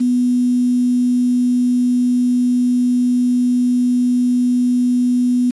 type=tone with quantisation; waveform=sine; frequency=247 Hz; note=B3; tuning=in tune; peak=-12 dBFS; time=0-5.51 s; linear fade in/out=10 ms; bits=6; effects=resampled to 24000 Hz